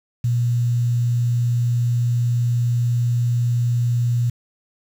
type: tone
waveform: sine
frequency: 120.1 Hz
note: B2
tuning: 48 cents flat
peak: -16 dBFS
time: 0.24-4.3 s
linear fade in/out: 5 ms
effects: 7-bit